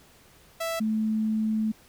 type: tone pair in turn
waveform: sawtooth / sine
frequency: 660 / 217.9 Hz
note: E5 / A3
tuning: +2 / -17 cents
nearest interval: octave + perfect fifth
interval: 1919 cents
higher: first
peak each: -24 / -23 dBFS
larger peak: second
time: 0.6-0.8 / 0.8-1.72 s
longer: second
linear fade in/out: 10 ms
effects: pink hiss -56 dBFS RMS until 1.88 s